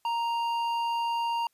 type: tone with hard clipping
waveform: triangle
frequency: 932.3 Hz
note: A#5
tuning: in tune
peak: -28 dBFS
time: 0.05-1.47 s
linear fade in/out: 2 ms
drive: 12 dB
effects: white hiss -72 dBFS RMS until 1.53 s + resampled to 32000 Hz